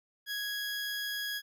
20% pulse tone, 1661.2 Hz, G#6, in tune, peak -29 dBFS, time 0.26-1.42 s, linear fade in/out 50 ms, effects none

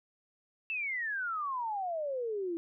sine exponential sweep, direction down, 2688 to 326.7 Hz, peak -32 dBFS, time 0.7-2.57 s, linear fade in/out 0 ms, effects none

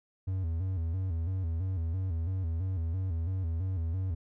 triangle tone with vibrato, 87.9 Hz, F2, 12 cents sharp, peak -27 dBFS, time 0.27-4.15 s, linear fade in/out 10 ms, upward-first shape square, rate 3 Hz, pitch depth 120 cents each way, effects none

